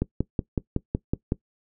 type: click train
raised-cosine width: 3 ms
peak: -10 dBFS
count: 8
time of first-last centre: 0.02-1.321 s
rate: 5.38 Hz
effects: noise-tail reverb RT60 0.1 s tail -20 dB re dry